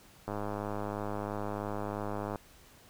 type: click train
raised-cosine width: 1 ms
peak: -22 dBFS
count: 215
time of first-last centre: 0.28-2.358 s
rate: 103 Hz
effects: pink hiss -58 dBFS RMS until 2.89 s